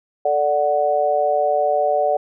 sine chord, D major, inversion second, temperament equal, 440 / 587.3 / 740 Hz, A4 / D5 / F#5, 0 / 0 / 0 cents, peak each -24 / -18 / -19 dBFS, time 0.25-2.17 s, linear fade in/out 5 ms, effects none

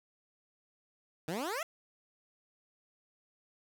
15% pulse exponential sweep, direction up, 148.6 to 698.5 Hz, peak -28 dBFS, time 1.28-1.63 s, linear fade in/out 2 ms, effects none

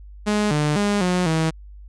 sawtooth tone with pitch steps, 209.4 / 149.5 / 204.6 / 180.5 / 160.5 Hz, G#3 / D3 / G#3 / F#3 / E3, +15 / +31 / -26 / -43 / -46 cents, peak -14 dBFS, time 0.26-1.51 s, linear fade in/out 20 ms, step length 250 ms, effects added 50 Hz sine -38 dBFS peak until 1.88 s + resampled to 22050 Hz

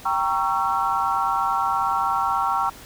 sine chord, G diminished seventh, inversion none, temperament equal with one note detuned, 784 / 932.3 / 1108.7 / 1345.4 Hz, G5 / Bb5 / Db6 / Fb6, 0 / 0 / 0 / +35 cents, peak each -25 dBFS, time 0.05-2.7 s, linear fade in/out 10 ms, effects pink hiss -43 dBFS RMS until 2.85 s

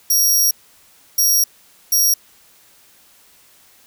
20% pulse tone bursts at uneven times, 5650 Hz, F8, 19 cents sharp, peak -7 dBFS, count 3, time 0.1-0.51 / 1.18-1.44 / 1.92-2.14 s, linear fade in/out 5 ms, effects white hiss -51 dBFS RMS until 3.86 s

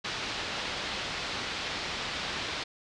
white low-pass noise, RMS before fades -35 dBFS, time 0.04-2.64 s, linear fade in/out 10 ms, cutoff 4500 Hz, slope 24 dB/octave, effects resampled to 22050 Hz

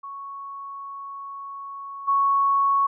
sine tone with level steps, 1108.7 Hz, C#6, in tune, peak -33 / -17 dBFS, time 0.03-2.87 s, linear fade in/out 10 ms, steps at 2.07 s, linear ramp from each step 20 ms, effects none

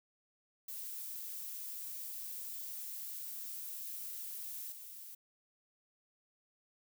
violet noise with level steps, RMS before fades -44 / -50 dBFS, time 0.68-5.15 s, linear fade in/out 5 ms, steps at 4.72 s, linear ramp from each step 2 ms, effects none

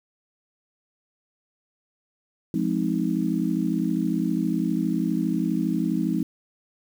sine chord, F minor seventh, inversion none, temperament just, 174.61 / 209.5 / 261.9 / 314.3 Hz, F3 / Ab3 / C4 / Eb4, 0 / +15 / +2 / +18 cents, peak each -27 dBFS, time 2.54-6.23 s, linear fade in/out 2 ms, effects 8-bit

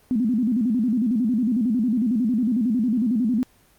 sine tone with vibrato, 233.1 Hz, A#3, in tune, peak -18 dBFS, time 0.11-3.43 s, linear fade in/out 0 ms, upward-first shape square, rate 11 Hz, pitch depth 150 cents each way, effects pink hiss -57 dBFS RMS until 3.78 s + Opus 24 kbps

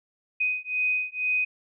sine beating tone pair, 2500 / 2502.1 Hz, D#7 / D#7, +8 / +9 cents, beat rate 2.1 Hz, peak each -27 dBFS, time 0.4-1.45 s, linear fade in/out 10 ms, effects none

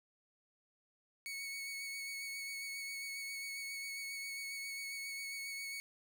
sawtooth tone with vibrato, 2217 Hz, C#7, in tune, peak -38 dBFS, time 1.26-5.8 s, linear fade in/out 0 ms, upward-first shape sine, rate 7.4 Hz, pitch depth 17 cents each way, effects none

